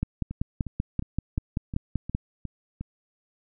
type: two click trains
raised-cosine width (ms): 5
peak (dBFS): -21 / -13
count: 8 / 12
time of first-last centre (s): 0.31-2.81 / 0.03-2.149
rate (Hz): 2.8 / 5.19
effects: none